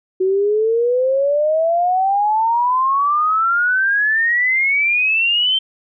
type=exponential sweep; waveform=sine; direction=up; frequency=370 to 3136 Hz; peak=-13 dBFS; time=0.2-5.59 s; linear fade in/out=10 ms; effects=none